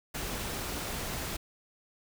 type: noise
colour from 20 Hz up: pink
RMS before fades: -36 dBFS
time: 0.14-1.37 s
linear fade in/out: 10 ms
effects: none